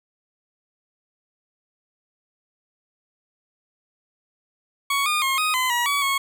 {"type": "tone with pitch steps", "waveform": "20% pulse", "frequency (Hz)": [1115, 1217, 1074, 1249, 1021, 960, 1135, 1098], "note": ["C#6", "D#6", "C6", "D#6", "C6", "B5", "C#6", "C#6"], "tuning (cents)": [10, -39, 45, 6, -43, -49, 41, -17], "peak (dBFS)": -15, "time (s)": [4.9, 6.18], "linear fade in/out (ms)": 5, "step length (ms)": 160, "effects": []}